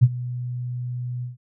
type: tone with ADSR envelope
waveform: sine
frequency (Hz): 123.47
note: B2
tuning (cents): 0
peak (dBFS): -7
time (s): 0.01-1.37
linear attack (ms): 23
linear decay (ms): 45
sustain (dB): -19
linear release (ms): 140
effects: none